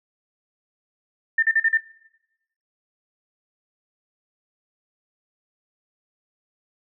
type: tone bursts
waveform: sine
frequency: 1798 Hz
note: A6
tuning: 37 cents sharp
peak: -15 dBFS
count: 5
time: 1.38-1.774 s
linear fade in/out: 5 ms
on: 46 ms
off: 41 ms
effects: noise-tail reverb RT60 0.9 s tail -20 dB re dry